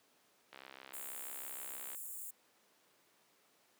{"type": "click train", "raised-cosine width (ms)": 0.3, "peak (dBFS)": -34, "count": 95, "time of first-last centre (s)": [0.53, 1.948], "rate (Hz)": 66.3}
{"type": "high-pass noise", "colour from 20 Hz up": "white", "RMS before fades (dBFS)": -46, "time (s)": [0.93, 2.31], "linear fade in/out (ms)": 10, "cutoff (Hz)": 7000, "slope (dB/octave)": 96}
{"effects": ["pink hiss -70 dBFS RMS until 3.79 s", "high-pass 300 Hz 12 dB/octave"]}